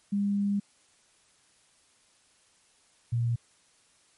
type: tone pair in turn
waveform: sine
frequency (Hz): 201.6 / 118.05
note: G3 / A#2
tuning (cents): +49 / +22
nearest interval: major sixth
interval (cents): 927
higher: first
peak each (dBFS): -24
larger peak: neither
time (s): 0.12-0.6 / 3.12-3.36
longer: first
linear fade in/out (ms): 10
effects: white hiss -64 dBFS RMS until 4.17 s + MP3 48 kbps